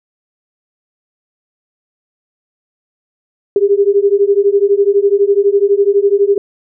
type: beating tone pair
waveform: sine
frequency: 395.9 / 407.9 Hz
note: G4 / G#4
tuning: +17 / -31 cents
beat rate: 12 Hz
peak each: -11 dBFS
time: 3.56-6.38 s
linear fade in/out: 2 ms
effects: none